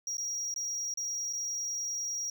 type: tone with dropouts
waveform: triangle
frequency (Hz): 5690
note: F8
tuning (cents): +31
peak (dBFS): -31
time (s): 0.07-2.3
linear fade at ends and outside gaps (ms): 2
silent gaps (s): 0.171-0.181 / 0.541-0.561 / 0.94-0.973 / 1.328-1.333
effects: none